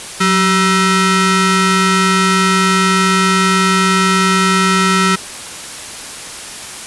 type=ring-modulated tone; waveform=sawtooth; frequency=570 Hz; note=C#5; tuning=48 cents sharp; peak=-3 dBFS; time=0.2-5.16 s; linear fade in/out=10 ms; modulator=755 Hz; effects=white hiss -28 dBFS RMS until 6.86 s + resampled to 24000 Hz